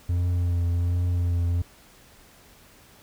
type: tone with vibrato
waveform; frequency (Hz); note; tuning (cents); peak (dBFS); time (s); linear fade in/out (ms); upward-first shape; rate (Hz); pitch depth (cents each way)
triangle; 87.31; F2; 0; -19; 0.09-1.62; 5; triangle; 1.3; 27
effects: pink hiss -53 dBFS RMS until 3.02 s